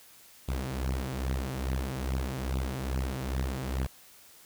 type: beating tone pair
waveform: sawtooth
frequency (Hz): 64.3 / 66.7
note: C2 / C2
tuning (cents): -30 / +34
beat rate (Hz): 2.4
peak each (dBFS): -29 / -29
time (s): 0.48-3.87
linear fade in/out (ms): 10
effects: white hiss -55 dBFS RMS until 4.45 s